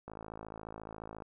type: click train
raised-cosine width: 1 ms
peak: -30 dBFS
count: 63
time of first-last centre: 0.08-1.222 s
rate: 54.3 Hz
effects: none